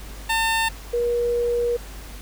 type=tone pair in turn; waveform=15% pulse / sine; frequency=900 / 477.8 Hz; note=A5 / A#4; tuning=+39 / +43 cents; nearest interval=major seventh; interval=1096 cents; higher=first; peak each=-13 / -19 dBFS; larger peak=first; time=0.29-0.69 / 0.93-1.77 s; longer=second; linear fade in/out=10 ms; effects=added 50 Hz sine -36 dBFS peak until 2.21 s + pink hiss -42 dBFS RMS until 2.21 s